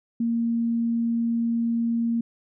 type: tone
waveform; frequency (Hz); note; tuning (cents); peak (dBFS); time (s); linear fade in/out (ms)
sine; 232.1; A#3; -7; -21; 0.2-2.21; 5
effects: none